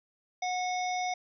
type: harmonic tone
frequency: 730 Hz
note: F#5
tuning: 24 cents flat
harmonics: 1 / 3 / 5 / 7 / 8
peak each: -30 / -37 / -44 / -45 / -44 dBFS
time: 0.42-1.14 s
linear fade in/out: 5 ms
effects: none